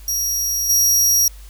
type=tone with level steps; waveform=sawtooth; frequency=5680 Hz; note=F8; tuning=28 cents sharp; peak=-16 / -10 dBFS; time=0.08-1.28 s; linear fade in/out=2 ms; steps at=0.69 s; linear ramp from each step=10 ms; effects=added 50 Hz sine -36 dBFS peak until 1.49 s + white hiss -48 dBFS RMS until 1.49 s